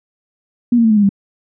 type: tone with pitch steps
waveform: sine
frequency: 240.7 / 231.4 / 222.5 / 213.9 / 205.7 / 197.78 Hz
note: B3 / A#3 / A3 / A3 / G#3 / G3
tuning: -44 / -13 / +20 / -49 / -16 / +16 cents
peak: -8 dBFS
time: 0.72-1.092 s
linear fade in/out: 5 ms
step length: 62 ms
effects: none